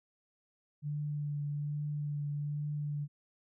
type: tone with vibrato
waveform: sine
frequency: 146.8 Hz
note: D3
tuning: in tune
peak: -33 dBFS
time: 0.82-3.08 s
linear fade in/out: 50 ms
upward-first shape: triangle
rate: 1.2 Hz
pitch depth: 19 cents each way
effects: none